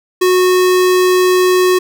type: tone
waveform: square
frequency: 366.4 Hz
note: F#4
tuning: 17 cents flat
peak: -9 dBFS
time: 0.21-1.79 s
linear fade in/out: 10 ms
effects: none